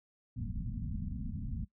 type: low-pass noise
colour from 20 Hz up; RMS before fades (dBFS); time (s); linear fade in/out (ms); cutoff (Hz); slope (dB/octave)
pink; -38; 0.36-1.65; 10; 250; 96
effects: noise-tail reverb RT60 0.1 s tail -19 dB re dry